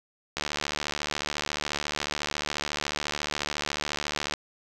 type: click train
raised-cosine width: 0.2 ms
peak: -11 dBFS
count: 295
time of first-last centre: 0.37-4.338 s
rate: 74.1 Hz
effects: none